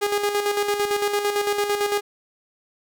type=tone with tremolo; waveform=sawtooth; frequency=410 Hz; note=G#4; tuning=22 cents flat; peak=-15 dBFS; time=0.01-2.01 s; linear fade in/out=20 ms; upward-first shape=square; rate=8.9 Hz; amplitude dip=50%; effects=none